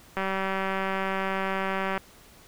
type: click train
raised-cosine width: 0.5 ms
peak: -14 dBFS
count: 348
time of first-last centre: 0.17-1.977 s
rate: 192 Hz
effects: pink hiss -53 dBFS RMS until 2.47 s